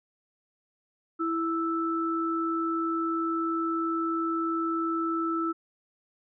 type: tone pair together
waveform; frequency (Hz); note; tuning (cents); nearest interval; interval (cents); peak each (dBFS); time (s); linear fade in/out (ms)
sine; 329.6 / 1318.5; E4 / E6; 0 / 0; 2 octaves; 2400; -28 / -29; 1.19-5.53; 20
effects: none